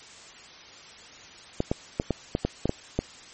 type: clicks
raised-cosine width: 2 ms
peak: -10 dBFS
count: 9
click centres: 1.604 / 1.715 / 1.999 / 2.107 / 2.351 / 2.45 / 2.656 / 2.694 / 2.99 s
effects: white hiss -47 dBFS RMS until 3.33 s + MP3 32 kbps